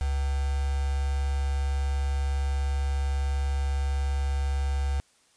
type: tone with quantisation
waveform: sine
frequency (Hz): 69.3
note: C#2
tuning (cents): 0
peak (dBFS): -24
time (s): 0.01-5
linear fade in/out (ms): 0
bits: 6
effects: white hiss -63 dBFS RMS until 5.36 s + resampled to 22050 Hz